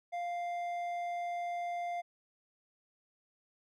sine tone with hard clipping, 698.5 Hz, F5, in tune, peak -36 dBFS, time 0.12-2.02 s, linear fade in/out 20 ms, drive 6 dB, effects none

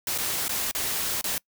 white noise with dropouts, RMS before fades -28 dBFS, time 0.07-1.38 s, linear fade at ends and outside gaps 2 ms, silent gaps 0.179-0.184 / 0.482-0.492 / 0.713-0.749 / 1.212-1.241 s, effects noise-tail reverb RT60 0.1 s tail -25 dB re dry

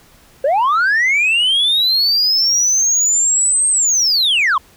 sine linear two-way sweep, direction up then down, 513 to 8470 to 988 Hz, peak -9 dBFS, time 0.44-4.58 s, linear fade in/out 5 ms, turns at 3.69 s, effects tanh soft clip ceiling -10 dBFS + pink hiss -48 dBFS RMS until 4.76 s

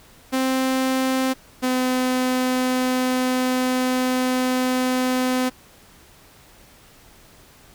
sawtooth tone pair in turn, 261.6 / 254.7 Hz, C4 / C4, 0 / -46 cents, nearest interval unison, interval 46 cents, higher first, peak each -15 dBFS, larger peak neither, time 0.32-1.34 / 1.62-5.5 s, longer second, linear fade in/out 20 ms, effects pink hiss -50 dBFS RMS until 7.74 s

